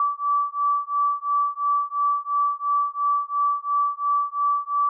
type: beating tone pair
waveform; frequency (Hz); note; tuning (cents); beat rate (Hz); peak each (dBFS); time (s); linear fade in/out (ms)
sine; 1154 / 1156.9; D6 / D6; -31 / -26; 2.9; -23; 0-4.89; 2
effects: none